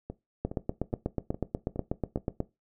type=two click trains; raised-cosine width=2 ms; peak=-15 / -23 dBFS; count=17 / 6; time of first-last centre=0.45-2.404 / 0.1-2.175 s; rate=8.19 / 2.41 Hz; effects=noise-tail reverb RT60 0.2 s tail -17 dB re dry